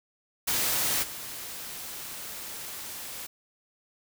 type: noise with level steps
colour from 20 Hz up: white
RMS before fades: -27 / -39 dBFS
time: 0.47-3.27 s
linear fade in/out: 10 ms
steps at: 1.02 s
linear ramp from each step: 20 ms
effects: none